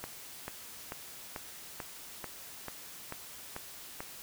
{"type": "click train", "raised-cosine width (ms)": 0.5, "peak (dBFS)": -23, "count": 10, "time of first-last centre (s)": [0.04, 4.005], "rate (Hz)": 2.27, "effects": ["white hiss -48 dBFS RMS until 4.22 s"]}